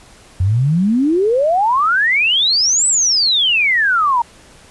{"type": "exponential two-way sweep", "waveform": "sine", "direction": "up then down", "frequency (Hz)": [87.31, 8090, 913], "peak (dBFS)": -11, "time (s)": [0.4, 4.22], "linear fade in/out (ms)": 5, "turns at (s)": 2.87, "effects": ["pink hiss -44 dBFS RMS until 4.7 s", "resampled to 24000 Hz"]}